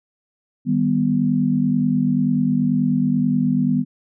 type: chord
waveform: sine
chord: Eb augmented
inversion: none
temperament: equal with one note detuned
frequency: 155.56 / 197.59 / 246.9 Hz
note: Eb3 / G3 / B3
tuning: 0 / +14 / 0 cents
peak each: -22 / -21 / -18 dBFS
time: 0.65-3.85 s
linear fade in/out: 50 ms
effects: none